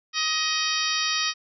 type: harmonic tone with a mistuned harmonic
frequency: 628 Hz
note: D#5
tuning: 16 cents sharp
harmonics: 2 / 3 / 4 / 5 / 6 / 7 / 8 / 9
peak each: -31 / -31 / -31 / -31 / -31 / -31 / -31 / -31 dBFS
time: 0.13-1.34 s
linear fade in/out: 50 ms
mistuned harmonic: 7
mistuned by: +57 cents
effects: none